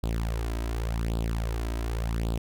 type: tone with flanger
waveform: sawtooth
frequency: 56.5 Hz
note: A1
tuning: 47 cents sharp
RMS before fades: -29 dBFS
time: 0.03-2.38 s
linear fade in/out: 5 ms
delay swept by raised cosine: 0.24 to 3.14 ms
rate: 0.88 Hz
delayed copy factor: +0.75
effects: none